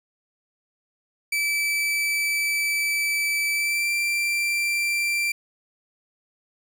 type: tone with pitch glide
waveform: 40% pulse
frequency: 2313 to 2356 Hz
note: D7 to D7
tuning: -27 to +5 cents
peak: -21 dBFS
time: 1.32-5.32 s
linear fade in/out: 5 ms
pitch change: +32 cents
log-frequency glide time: 3.52-3.91 s
effects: none